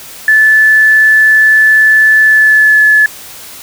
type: tone with pitch glide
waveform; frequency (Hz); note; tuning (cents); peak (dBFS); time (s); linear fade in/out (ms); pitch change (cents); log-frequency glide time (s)
sine; 1742 to 1719; A6 to A6; -18 to -41; -3; 0.28-3.06; 2; -23; 2.24-2.83
effects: white hiss -30 dBFS RMS until 3.62 s